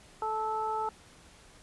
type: harmonic tone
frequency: 436.6 Hz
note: A4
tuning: 13 cents flat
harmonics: 1 / 2 / 3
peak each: -37 / -31 / -36 dBFS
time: 0.22-0.89 s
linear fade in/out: 2 ms
effects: pink hiss -56 dBFS RMS until 1.62 s + resampled to 24000 Hz